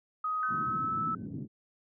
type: tone with pitch glide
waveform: sine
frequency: 1256 to 1308.6 Hz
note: D#6 to E6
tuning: +16 to -13 cents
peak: -29 dBFS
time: 0.24-1.15 s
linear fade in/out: 5 ms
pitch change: +71 cents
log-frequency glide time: 0.4-0.95 s
type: tone with exponential decay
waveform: sine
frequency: 1520 Hz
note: F#6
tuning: 46 cents sharp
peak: -32 dBFS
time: 0.43-1.26 s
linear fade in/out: 1 ms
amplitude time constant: 180 ms
type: band-pass noise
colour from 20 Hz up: pink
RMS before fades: -40 dBFS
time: 0.48-1.48 s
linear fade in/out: 50 ms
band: 120 to 280 Hz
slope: 24 dB/octave
effects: none